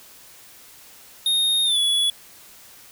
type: tone with pitch glide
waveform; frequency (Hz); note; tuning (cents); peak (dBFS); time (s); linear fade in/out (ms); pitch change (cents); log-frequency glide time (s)
square; 3703 to 3396; A#7 to G#7; -12 to +38; -18; 1.26-2.1; 2; -150; 1.64-1.79
effects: white hiss -47 dBFS RMS until 2.91 s